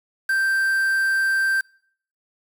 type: tone with quantisation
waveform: triangle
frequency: 1568 Hz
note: G6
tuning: in tune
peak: -16 dBFS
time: 0.29-1.61 s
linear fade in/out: 5 ms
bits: 6
effects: noise-tail reverb RT60 0.6 s tail -26 dB re dry